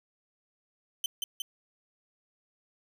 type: tone with echo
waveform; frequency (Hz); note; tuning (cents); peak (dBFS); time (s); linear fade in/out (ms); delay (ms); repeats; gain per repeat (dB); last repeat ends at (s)
sawtooth; 3068; G7; -38; -25; 1.04-1.06; 2; 180; 2; -2; 1.42
effects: none